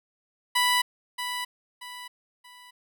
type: tone with echo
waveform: 15% pulse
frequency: 987.8 Hz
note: B5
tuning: in tune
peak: -14 dBFS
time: 0.55-0.82 s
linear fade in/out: 10 ms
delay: 630 ms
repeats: 3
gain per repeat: -9 dB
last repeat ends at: 2.71 s
effects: none